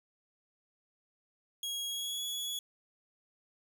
sawtooth tone with pitch glide, 3300 to 3377 Hz, G#7 to G#7, -12 to +28 cents, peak -32 dBFS, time 1.63-2.59 s, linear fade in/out 2 ms, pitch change +40 cents, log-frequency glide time 1.89-2.22 s, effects none

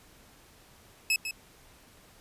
sawtooth tone with echo, 2588 Hz, E7, 32 cents flat, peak -20 dBFS, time 1.1-1.16 s, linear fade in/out 2 ms, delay 150 ms, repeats 1, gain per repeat -9 dB, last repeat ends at 1.31 s, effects pink hiss -57 dBFS RMS until 2.2 s + resampled to 32000 Hz

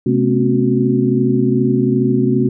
sine tone cluster, 130.9 / 215 / 247.1 / 269.6 / 368.5 Hz, C3 / A3 / B3 / C#4 / F#4, +1 / -40 / +1 / -48 / -7 cents, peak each -18 dBFS, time 0.06-2.49 s, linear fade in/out 5 ms, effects none

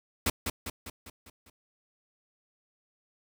pink noise with echo, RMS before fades -26 dBFS, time 0.26-0.3 s, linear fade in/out 5 ms, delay 200 ms, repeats 6, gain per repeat -5 dB, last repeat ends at 1.5 s, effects none

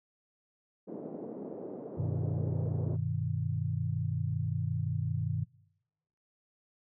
white band-pass noise, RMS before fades -42 dBFS, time 0.87-2.97 s, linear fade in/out 20 ms, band 180 to 510 Hz, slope 24 dB/octave
sine chord, G augmented, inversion none, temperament equal, 98 / 123.47 / 155.56 Hz, G2 / B2 / D#3, 0 / 0 / 0 cents, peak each -34 dBFS, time 1.97-5.45 s, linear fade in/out 20 ms
effects noise-tail reverb RT60 0.9 s tail -25 dB re dry

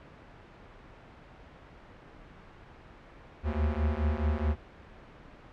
square beating tone pair, 73 / 77.7 Hz, D2 / D#2, -10 / -2 cents, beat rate 4.7 Hz, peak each -30 dBFS, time 3.43-4.56 s, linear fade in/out 50 ms, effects pink hiss -51 dBFS RMS until 5.52 s + low-pass 2000 Hz 12 dB/octave

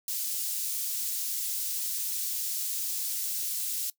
white high-pass noise, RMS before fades -32 dBFS, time 0.08-3.9 s, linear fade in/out 2 ms, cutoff 5100 Hz, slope 12 dB/octave, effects noise-tail reverb RT60 0.1 s tail -20 dB re dry

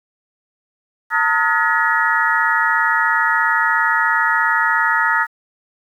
sine tone cluster, 907 / 1270 / 1427 / 1705 / 1909 Hz, A#5 / D#6 / F6 / G#6 / A#6, -48 / +35 / +37 / +45 / +41 cents, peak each -20 dBFS, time 1.1-5.27 s, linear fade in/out 50 ms, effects 8-bit

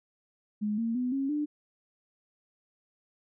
sine tone with pitch steps, 210 / 229 / 249.7 / 272.3 / 297 Hz, G#3 / A#3 / B3 / C#4 / D4, +19 / -31 / +19 / -31 / +20 cents, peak -27 dBFS, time 0.61-1.46 s, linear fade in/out 20 ms, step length 170 ms, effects none

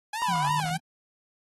sawtooth tone with vibrato, 815 Hz, G#5, 33 cents flat, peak -26 dBFS, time 0.13-0.77 s, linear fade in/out 5 ms, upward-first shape sine, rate 3.1 Hz, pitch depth 240 cents each way
triangle tone, 987.8 Hz, B5, in tune, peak -23 dBFS, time 0.22-0.6 s, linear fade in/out 0 ms
sine exponential two-way sweep, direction down then up, 185 to 145.7 to 165.4 Hz, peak -30 dBFS, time 0.28-0.78 s, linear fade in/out 10 ms, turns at 0.45 s
effects AAC 32 kbps

